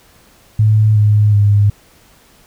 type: tone with pitch steps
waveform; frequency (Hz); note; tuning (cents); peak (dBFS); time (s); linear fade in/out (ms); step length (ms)
sine; 107.7 / 105.06 / 102.48; A2 / G#2 / G#2; -37 / +20 / -23; -7; 0.59-1.7; 5; 370
effects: pink hiss -48 dBFS RMS until 2.46 s